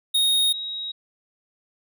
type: tone pair in turn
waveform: square / sine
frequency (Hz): 3729 / 3805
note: A#7 / A#7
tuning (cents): 0 / +35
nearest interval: unison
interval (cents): 35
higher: second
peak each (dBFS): -18 / -28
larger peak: first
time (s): 0.14-0.53 / 0.53-0.92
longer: neither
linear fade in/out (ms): 10
effects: none